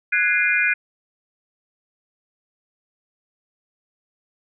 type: chord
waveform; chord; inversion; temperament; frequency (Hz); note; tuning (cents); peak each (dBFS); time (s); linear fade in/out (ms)
sine; Ab dominant seventh; third; equal with one note detuned; 1480 / 1661.2 / 2093 / 2429; Gb6 / Ab6 / C7 / Eb7; 0 / 0 / 0 / -42; -22 / -23 / -23 / -20; 0.12-0.74; 10
effects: none